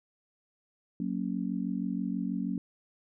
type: chord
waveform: sine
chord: F# major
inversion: none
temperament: just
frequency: 185 / 231.2 / 277.5 Hz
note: F#3 / A#3 / C#4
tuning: 0 / -14 / +2 cents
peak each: -33 / -34 / -35 dBFS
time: 1-2.58 s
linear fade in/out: 2 ms
effects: none